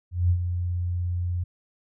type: tone with ADSR envelope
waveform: sine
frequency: 88.3 Hz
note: F2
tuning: 20 cents sharp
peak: -16 dBFS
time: 0.11-1.44 s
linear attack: 190 ms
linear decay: 73 ms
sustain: -8 dB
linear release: 9 ms
effects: none